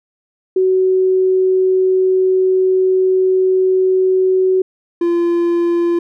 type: tone pair in turn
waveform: sine / triangle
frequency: 374.5 / 343.5 Hz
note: F#4 / F4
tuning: +21 / -29 cents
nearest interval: minor second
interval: 150 cents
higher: first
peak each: -10 dBFS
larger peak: neither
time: 0.56-4.62 / 5.01-5.99 s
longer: first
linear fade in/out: 5 ms
effects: none